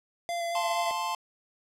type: tone with vibrato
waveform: square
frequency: 685 Hz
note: F5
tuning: 34 cents flat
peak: -30 dBFS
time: 0.29-0.91 s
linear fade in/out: 0 ms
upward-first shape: square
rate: 4.4 Hz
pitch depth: 11 cents each way
type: chord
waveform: square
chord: F major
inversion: none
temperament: equal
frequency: 698.5 / 880 / 1046.5 Hz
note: F5 / A5 / C6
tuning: 0 / 0 / 0 cents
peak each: -38 / -33 / -33 dBFS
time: 0.55-1.15 s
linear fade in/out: 2 ms
effects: low-pass 11000 Hz 12 dB/octave